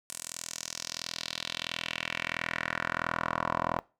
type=tone with band-pass filter sweep; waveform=10% pulse; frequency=41.48 Hz; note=E1; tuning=12 cents sharp; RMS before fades=-35 dBFS; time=0.1-3.79 s; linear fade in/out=0 ms; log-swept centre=8800 to 890 Hz; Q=2.3; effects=noise-tail reverb RT60 0.3 s tail -21 dB re dry